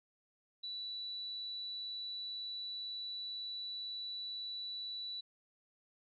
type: tone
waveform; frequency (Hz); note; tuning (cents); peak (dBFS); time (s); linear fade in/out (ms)
sine; 3951; B7; 0; -40; 0.63-5.21; 10
effects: none